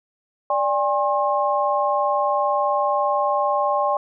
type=tone cluster; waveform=sine; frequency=587 / 810 / 1072 Hz; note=D5 / G#5 / C6; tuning=-1 / -43 / +42 cents; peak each=-22 dBFS; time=0.5-3.97 s; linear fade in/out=2 ms; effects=none